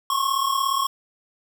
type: tone pair together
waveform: square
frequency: 1071.6 / 1108.7 Hz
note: C6 / C#6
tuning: +41 / 0 cents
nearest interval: minor second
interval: 59 cents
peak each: -24 dBFS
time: 0.1-0.87 s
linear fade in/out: 2 ms
effects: none